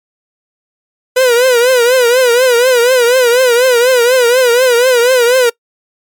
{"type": "tone with vibrato", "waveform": "45% pulse", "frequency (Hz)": 493.9, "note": "B4", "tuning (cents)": 0, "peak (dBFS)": -6, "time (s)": [1.16, 5.5], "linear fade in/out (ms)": 10, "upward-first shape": "triangle", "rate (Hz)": 4.1, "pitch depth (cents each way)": 120, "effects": ["noise-tail reverb RT60 0.1 s tail -23 dB re dry", "MP3 96 kbps"]}